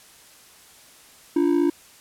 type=ring-modulated tone; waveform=triangle; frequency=317.3 Hz; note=D#4; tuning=34 cents sharp; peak=-12 dBFS; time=1.36-1.7 s; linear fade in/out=2 ms; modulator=28 Hz; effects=white hiss -50 dBFS RMS until 2 s + low-pass 12000 Hz 12 dB/octave